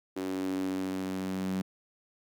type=tone with high-pass filter sweep; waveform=sawtooth; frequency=94.1 Hz; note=F#2; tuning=30 cents sharp; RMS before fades=-33 dBFS; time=0.16-1.62 s; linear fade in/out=10 ms; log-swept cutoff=320 to 200 Hz; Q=5.2; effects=none